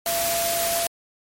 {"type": "tone in noise", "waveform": "sine", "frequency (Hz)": 679, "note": "F5", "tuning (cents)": -49, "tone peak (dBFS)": -24, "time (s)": [0.06, 0.87], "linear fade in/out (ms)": 2, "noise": "white", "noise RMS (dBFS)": -25, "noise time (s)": [0.06, 0.87], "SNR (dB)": -2, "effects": ["MP3 64 kbps"]}